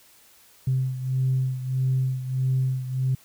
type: beating tone pair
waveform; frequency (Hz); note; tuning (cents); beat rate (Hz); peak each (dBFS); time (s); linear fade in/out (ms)
sine; 130 / 131.6; C3 / C3; -11 / +10; 1.6; -22 / -27; 0.67-3.15; 5
effects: tanh soft clip ceiling -15 dBFS + white hiss -55 dBFS RMS until 3.24 s